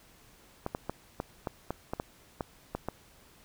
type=clicks; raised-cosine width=1 ms; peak=-18 dBFS; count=11; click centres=0.664 / 0.749 / 0.896 / 1.201 / 1.472 / 1.706 / 1.935 / 1.999 / 2.408 / 2.75 / 2.886 s; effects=pink hiss -59 dBFS RMS until 3.44 s